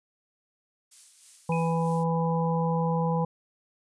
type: noise with tremolo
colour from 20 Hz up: violet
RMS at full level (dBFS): -44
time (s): 0.91-2.04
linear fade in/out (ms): 10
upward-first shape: sine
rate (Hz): 3.2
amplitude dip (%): 45
type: harmonic tone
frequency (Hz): 165.5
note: E3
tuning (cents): +7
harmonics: 1 / 3 / 5 / 6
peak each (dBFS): -25 / -30 / -32 / -33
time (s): 1.49-3.25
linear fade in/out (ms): 5
type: tone with exponential decay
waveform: sine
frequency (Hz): 2509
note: D#7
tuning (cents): +14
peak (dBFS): -34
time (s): 1.52-1.97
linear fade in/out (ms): 2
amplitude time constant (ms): 97
effects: resampled to 22050 Hz